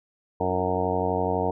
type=harmonic tone with a mistuned harmonic; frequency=92 Hz; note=F#2; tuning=9 cents flat; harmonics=1 / 2 / 3 / 4 / 5 / 6 / 7 / 8 / 9 / 10; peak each=-32 / -33 / -33 / -34 / -28 / -34 / -31 / -30 / -34 / -32 dBFS; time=0.4-1.51 s; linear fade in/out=5 ms; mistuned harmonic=4; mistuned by=-58 cents; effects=none